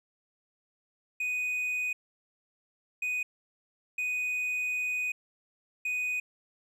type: tone bursts at uneven times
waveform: triangle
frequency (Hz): 2489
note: D#7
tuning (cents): 0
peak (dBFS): -27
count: 4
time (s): 1.2-1.93 / 3.02-3.23 / 3.98-5.12 / 5.85-6.2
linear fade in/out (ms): 5
effects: none